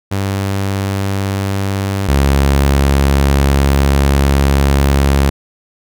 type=tone pair in turn; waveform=sawtooth; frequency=98 / 69.3 Hz; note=G2 / C#2; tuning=0 / 0 cents; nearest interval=tritone; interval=600 cents; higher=first; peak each=-11 / -5 dBFS; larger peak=second; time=0.11-2.08 / 2.08-5.3 s; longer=second; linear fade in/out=10 ms; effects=none